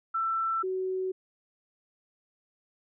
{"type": "tone pair in turn", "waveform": "sine", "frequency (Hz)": [1335, 374.6], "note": ["E6", "F#4"], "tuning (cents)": [22, 21], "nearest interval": "octave + minor seventh", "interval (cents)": 2201, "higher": "first", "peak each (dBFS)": [-26, -28], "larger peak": "first", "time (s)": [[0.14, 0.63], [0.63, 1.12]], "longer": "neither", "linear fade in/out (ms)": 10, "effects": []}